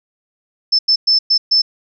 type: tone bursts at uneven times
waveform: sine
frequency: 5274 Hz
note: E8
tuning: in tune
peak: -9 dBFS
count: 5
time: 0.72-0.79 / 0.88-0.96 / 1.07-1.19 / 1.3-1.38 / 1.51-1.62 s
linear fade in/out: 10 ms
effects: none